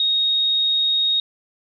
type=tone; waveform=sine; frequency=3741 Hz; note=A#7; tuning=5 cents sharp; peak=-16 dBFS; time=0-1.2 s; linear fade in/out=2 ms; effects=none